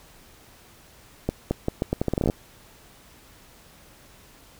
accelerating click train, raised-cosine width 2 ms, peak -9 dBFS, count 15, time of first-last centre 1.29-2.299 s, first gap 220 ms, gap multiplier 0.79, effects pink hiss -52 dBFS RMS until 4.59 s

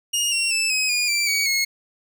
20% pulse tone with pitch steps, 2848 / 2740 / 2636 / 2536 / 2440 / 2347 / 2258 / 2172 Hz, F7 / F7 / E7 / D#7 / D#7 / D7 / C#7 / C#7, +33 / -34 / -1 / +32 / -34 / -2 / +31 / -36 cents, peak -14 dBFS, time 0.13-1.65 s, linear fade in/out 10 ms, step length 190 ms, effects none

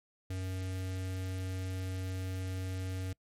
square tone with notch filter, 93.4 Hz, F#2, 17 cents sharp, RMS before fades -37 dBFS, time 0.3-3.13 s, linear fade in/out 5 ms, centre 1000 Hz, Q 1.4, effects noise-tail reverb RT60 0.1 s tail -25 dB re dry + MP3 64 kbps

